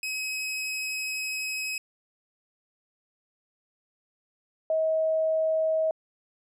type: tone pair in turn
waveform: sawtooth / sine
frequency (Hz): 2548 / 637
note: D#7 / D#5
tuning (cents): +41 / +41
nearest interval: 2 octaves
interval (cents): 2400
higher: first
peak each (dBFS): -26 / -22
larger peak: second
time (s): 0.03-1.78 / 4.7-5.91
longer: first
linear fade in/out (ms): 2
effects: low-pass 12000 Hz 12 dB/octave